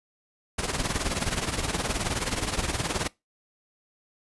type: noise with tremolo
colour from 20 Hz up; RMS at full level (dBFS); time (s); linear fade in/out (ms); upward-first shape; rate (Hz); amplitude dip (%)
pink; -25; 0.58-3.08; 10; triangle; 19; 80
effects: noise-tail reverb RT60 0.2 s tail -22 dB re dry + resampled to 24000 Hz